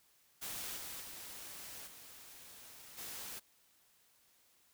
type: noise with level steps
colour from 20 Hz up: white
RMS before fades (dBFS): -43 / -46 / -49 / -55 / -46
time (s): 0.41-3.4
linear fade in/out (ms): 20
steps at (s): 0.76 / 1 / 1.86 / 2.97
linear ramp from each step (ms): 20
effects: white hiss -70 dBFS RMS until 4.73 s